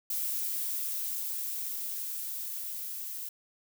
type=noise with level ramp; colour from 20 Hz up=violet; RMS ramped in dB=-32 to -39 dBFS; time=0.1-3.29 s; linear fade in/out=5 ms; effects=none